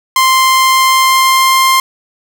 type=tone with pitch glide; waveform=sawtooth; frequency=1046.5 to 1053.8 Hz; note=C6 to C6; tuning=0 to +12 cents; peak=-3 dBFS; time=0.16-1.8 s; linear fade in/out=2 ms; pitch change=+12 cents; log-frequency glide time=0.4-1.58 s; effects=none